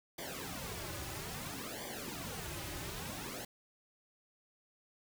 pink noise with flanger, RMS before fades -43 dBFS, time 0.18-3.45 s, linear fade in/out 5 ms, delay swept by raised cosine 0.74 to 4.44 ms, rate 0.6 Hz, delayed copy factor -0.85, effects none

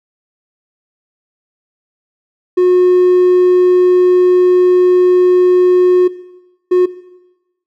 triangle tone bursts at uneven times, 362.4 Hz, F#4, 36 cents flat, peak -4 dBFS, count 2, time 2.57-6.08 / 6.71-6.86 s, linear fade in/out 10 ms, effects noise-tail reverb RT60 1.0 s tail -19 dB re dry + tanh soft clip ceiling 0 dBFS

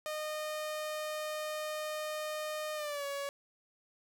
sawtooth tone with pitch glide, 613 to 562.1 Hz, D#5 to C#5, -26 to +24 cents, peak -32 dBFS, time 0.06-3.29 s, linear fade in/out 0 ms, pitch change -150 cents, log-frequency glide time 2.75-3.05 s, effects none

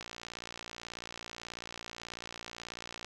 click train, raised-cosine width 0.2 ms, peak -24 dBFS, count 178, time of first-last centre 0.01-3.046 s, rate 58.3 Hz, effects none

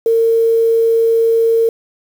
sine tone with quantisation, 456 Hz, A#4, 38 cents flat, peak -9 dBFS, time 0.06-1.69 s, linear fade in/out 2 ms, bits 6, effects none

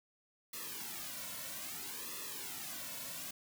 white noise with flanger, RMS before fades -44 dBFS, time 0.53-3.31 s, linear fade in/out 5 ms, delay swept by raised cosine 1.3 to 2.5 ms, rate 0.61 Hz, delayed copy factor -0.95, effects none

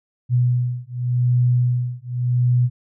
sine beating tone pair, 122.9 / 123.77 Hz, B2 / B2, -8 / +4 cents, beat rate 0.87 Hz, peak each -19 / -19 dBFS, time 0.29-2.7 s, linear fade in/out 50 ms, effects none

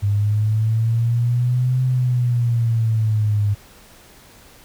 sine linear two-way sweep, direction up then down, 100.5 to 128.8 to 101.6 Hz, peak -15 dBFS, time 0.02-3.55 s, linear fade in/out 20 ms, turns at 1.83 s, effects pink hiss -47 dBFS RMS until 4.64 s

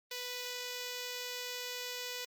5% pulse tone with notch filter, 494.1 Hz, B4, 1 cent sharp, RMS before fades -41 dBFS, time 0.11-2.25 s, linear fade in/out 5 ms, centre 1200 Hz, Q 1.5, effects Opus 32 kbps

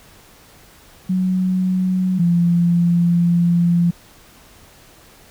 sine tone pair in turn, 185 / 172.35 Hz, F#3 / F3, 0 / -23 cents, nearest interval minor second, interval 123 cents, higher first, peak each -15 / -12 dBFS, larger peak second, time 1.09-2.19 / 2.19-3.91 s, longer second, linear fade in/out 10 ms, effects pink hiss -47 dBFS RMS until 5.3 s

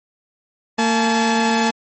sawtooth tone pair together, 227.9 / 860.4 Hz, A#3 / A5, -39 / -39 cents, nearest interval octave + major seventh, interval 2300 cents, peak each -13 / -15 dBFS, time 0.78-1.71 s, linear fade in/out 10 ms, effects MP3 32 kbps

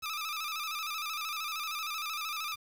15% pulse tone with vibrato, 1244.5 Hz, D#6, in tune, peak -28 dBFS, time 0.02-2.56 s, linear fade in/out 20 ms, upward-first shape square, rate 13 Hz, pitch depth 72 cents each way, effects 9-bit

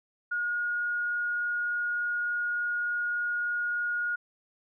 sine tone with frequency modulation, 1437 Hz, F6, 49 cents sharp, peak -27 dBFS, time 0.31-4.16 s, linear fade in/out 10 ms, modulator 23.4 Hz, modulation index 0.22, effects none

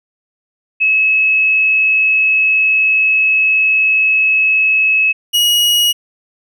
sine / 40% pulse tone pair in turn, 2581 / 2897 Hz, E7 / F#7, -37 / -37 cents, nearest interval major second, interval 200 cents, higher second, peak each -9 dBFS, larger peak neither, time 0.8-5.13 / 5.33-5.93 s, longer first, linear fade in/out 20 ms, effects none

